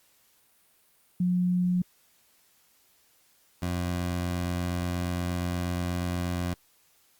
sine / 20% pulse tone pair in turn, 179.5 / 88.41 Hz, F3 / F2, +48 / +22 cents, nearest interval octave, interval 1226 cents, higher first, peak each -22 / -23 dBFS, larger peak first, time 1.2-1.82 / 3.62-6.54 s, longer second, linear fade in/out 5 ms, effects white hiss -64 dBFS RMS until 7.19 s + Opus 48 kbps

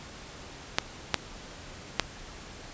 clicks, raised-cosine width 0.2 ms, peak -4 dBFS, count 3, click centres 0.785 / 1.143 / 1.997 s, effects pink hiss -45 dBFS RMS until 2.73 s + resampled to 16000 Hz

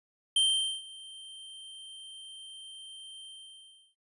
square tone with ADSR envelope, 3136 Hz, G7, in tune, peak -22 dBFS, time 0.36-3.95 s, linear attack 4 ms, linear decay 450 ms, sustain -23 dB, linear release 710 ms, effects noise-tail reverb RT60 0.2 s tail -18 dB re dry + resampled to 24000 Hz

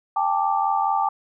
sine chord, G suspended second, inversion none, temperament equal with one note detuned, 795.4 / 880 / 1174.7 Hz, G5 / A5 / D6, +25 / 0 / 0 cents, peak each -22 / -23 / -25 dBFS, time 0.16-1.09 s, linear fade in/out 5 ms, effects none

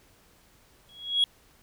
sine tone with exponential growth, 3322 Hz, G#7, in tune, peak -15 dBFS, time 0.89-1.24 s, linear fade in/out 1 ms, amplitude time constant 76 ms, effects tanh soft clip ceiling -16 dBFS + pink hiss -60 dBFS RMS until 1.62 s

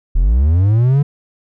triangle linear sweep, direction up, 35 to 146.83 Hz, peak -7 dBFS, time 0.15-1.03 s, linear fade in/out 10 ms, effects none

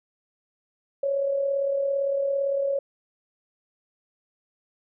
sine tone with amplitude modulation, 554.4 Hz, C#5, in tune, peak -20 dBFS, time 1.03-2.79 s, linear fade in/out 5 ms, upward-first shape sine, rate 37.7 Hz, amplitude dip 45%, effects none

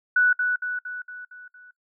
sine tone with echo, 1480 Hz, F#6, in tune, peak -15 dBFS, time 0.16-0.33 s, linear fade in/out 5 ms, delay 230 ms, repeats 6, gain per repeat -5 dB, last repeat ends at 1.71 s, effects noise-tail reverb RT60 0.1 s tail -21 dB re dry

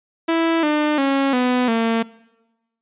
sawtooth tone with pitch steps, 329.6 / 300.5 / 274 / 249.8 / 227.7 Hz, E4 / D4 / C#4 / B3 / A#3, 0 / +40 / -20 / +20 / -40 cents, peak -12 dBFS, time 0.28-2.03 s, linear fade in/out 10 ms, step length 350 ms, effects noise-tail reverb RT60 1.0 s tail -21 dB re dry + resampled to 8000 Hz

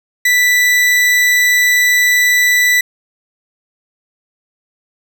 40% pulse tone, 1975.5 Hz, B6, in tune, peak -8 dBFS, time 0.25-2.81 s, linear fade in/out 5 ms, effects none

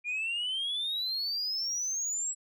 sine exponential sweep, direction up, 2399 to 7810 Hz, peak -28 dBFS, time 0.04-2.35 s, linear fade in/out 50 ms, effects tanh soft clip ceiling -28 dBFS

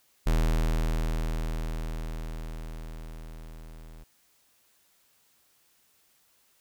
square tone with level ramp, 40 Hz, D#1, 49 cents sharp, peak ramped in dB -21 to -45 dBFS, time 0.26-4.04 s, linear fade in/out 10 ms, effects white hiss -66 dBFS RMS until 6.6 s

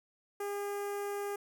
sawtooth tone with notch filter, 405.4 Hz, G#4, 42 cents flat, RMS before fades -37 dBFS, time 0.4-1.36 s, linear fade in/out 5 ms, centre 3900 Hz, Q 0.64, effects none

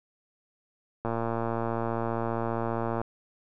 click train, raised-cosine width 1 ms, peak -16 dBFS, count 227, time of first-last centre 1.05-3.015 s, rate 115 Hz, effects none

